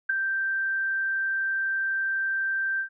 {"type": "tone with ADSR envelope", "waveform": "sine", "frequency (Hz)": 1568, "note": "G6", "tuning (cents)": 0, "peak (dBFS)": -17, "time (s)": [0.09, 2.89], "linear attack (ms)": 10, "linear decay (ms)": 5, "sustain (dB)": -7, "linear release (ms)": 94, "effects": []}